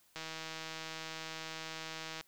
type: click train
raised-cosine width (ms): 0.2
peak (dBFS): -25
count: 329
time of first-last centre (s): 0.16-2.21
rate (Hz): 160
effects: white hiss -68 dBFS RMS until 2.27 s